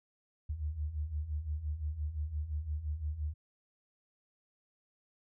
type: beating tone pair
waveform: sine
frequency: 71.9 / 77.7 Hz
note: D2 / D#2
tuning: -36 / -2 cents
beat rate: 5.8 Hz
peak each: -40 / -35 dBFS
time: 0.49-3.34 s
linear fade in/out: 10 ms
effects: none